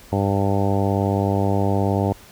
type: harmonic tone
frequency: 99 Hz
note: G2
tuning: 18 cents sharp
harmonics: 1 / 2 / 3 / 4 / 5 / 6 / 7 / 8 / 9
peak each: -21 / -24 / -26 / -27 / -28 / -29 / -29 / -30 / -31 dBFS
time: 0.12-2.13 s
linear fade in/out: 5 ms
effects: pink hiss -46 dBFS RMS until 2.31 s